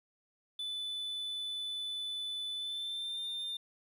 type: tone with pitch glide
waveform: sine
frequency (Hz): 3495 to 3602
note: A7 to A7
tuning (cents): -12 to +40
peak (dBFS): -33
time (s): 0.59-3.57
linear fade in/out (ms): 5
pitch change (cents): +52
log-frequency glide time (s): 2.55-3.22
effects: tanh soft clip ceiling -35 dBFS + 11-bit